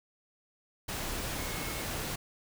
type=tone in noise; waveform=sine; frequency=2179 Hz; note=C#7; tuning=30 cents flat; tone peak=-45 dBFS; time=1.38-1.83 s; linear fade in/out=10 ms; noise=pink; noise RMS=-36 dBFS; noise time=0.88-2.16 s; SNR=-12 dB; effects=none